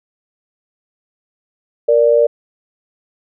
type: tone pair together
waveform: sine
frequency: 467.4 / 587.3 Hz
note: A#4 / D5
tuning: +5 / 0 cents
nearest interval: major third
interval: 395 cents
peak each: -11 dBFS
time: 1.88-2.27 s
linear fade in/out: 10 ms
effects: none